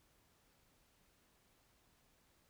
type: silence
effects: pink hiss -73 dBFS RMS until 2.49 s